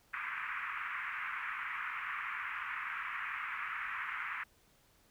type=band-pass noise; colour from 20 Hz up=pink; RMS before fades=-40 dBFS; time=0.13-4.44 s; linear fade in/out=10 ms; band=1100 to 2400 Hz; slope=48 dB/octave; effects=pink hiss -68 dBFS RMS until 5.1 s